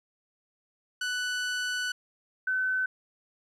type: tone pair in turn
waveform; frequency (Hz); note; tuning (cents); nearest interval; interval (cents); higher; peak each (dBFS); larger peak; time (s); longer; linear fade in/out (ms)
sawtooth / sine; 1488 / 1518.4; F#6 / F#6; +9 / +44; unison; 35; second; -25; neither; 1.01-1.92 / 2.47-2.86; first; 5
effects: low-pass 8000 Hz 12 dB/octave + 11-bit